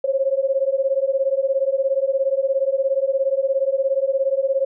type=beating tone pair; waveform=sine; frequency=532 / 549 Hz; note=C5 / C#5; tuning=+29 / -17 cents; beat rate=17 Hz; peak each=-20 dBFS; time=0.04-4.65 s; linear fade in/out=5 ms; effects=none